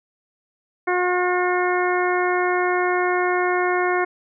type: harmonic tone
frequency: 360 Hz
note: F#4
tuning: 47 cents flat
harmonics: 1 / 2 / 3 / 4 / 5 / 6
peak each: -21 / -24 / -26 / -27 / -28 / -29 dBFS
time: 0.87-4.05 s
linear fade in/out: 10 ms
effects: none